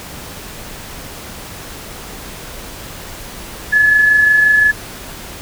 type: tone with amplitude modulation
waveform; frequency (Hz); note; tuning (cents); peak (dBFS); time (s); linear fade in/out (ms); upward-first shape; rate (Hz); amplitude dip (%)
sine; 1711; A6; -49; -6; 3.72-4.72; 20; sine; 25.7; 35
effects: pink hiss -31 dBFS RMS until 5.41 s